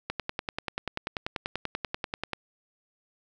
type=click train; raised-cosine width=0.3 ms; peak=-14 dBFS; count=24; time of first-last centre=0.1-2.333 s; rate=10.3 Hz; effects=none